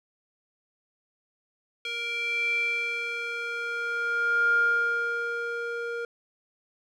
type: tone with band-pass filter sweep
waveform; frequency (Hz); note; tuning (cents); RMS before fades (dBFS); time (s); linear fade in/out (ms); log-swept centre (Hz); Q
square; 469.7; A#4; +13; -28; 1.85-6.05; 2; 2800 to 960; 7.6
effects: none